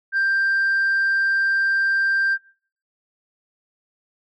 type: tone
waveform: sine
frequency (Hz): 1580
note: G6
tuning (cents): +13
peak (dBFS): -15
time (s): 0.12-2.38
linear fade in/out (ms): 50
effects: noise-tail reverb RT60 0.5 s tail -23 dB re dry + tanh soft clip ceiling -15 dBFS